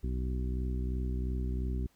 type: harmonic tone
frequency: 62.9 Hz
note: B1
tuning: 32 cents sharp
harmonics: 1 / 2 / 3 / 4 / 5 / 6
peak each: -31 / -40 / -42 / -43 / -48 / -46 dBFS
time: 0.03-1.87 s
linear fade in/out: 10 ms
effects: pink hiss -69 dBFS RMS until 1.95 s